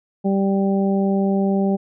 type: harmonic tone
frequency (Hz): 195.7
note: G3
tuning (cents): -3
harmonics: 1 / 2 / 3 / 4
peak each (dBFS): -17 / -23 / -27 / -29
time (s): 0.24-1.77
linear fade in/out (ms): 20
effects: none